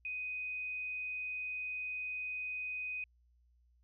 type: tone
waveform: sine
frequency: 2500 Hz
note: D#7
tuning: 8 cents sharp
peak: -37 dBFS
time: 0.05-3.04 s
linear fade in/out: 2 ms
effects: added 60 Hz sine -66 dBFS peak until 3.83 s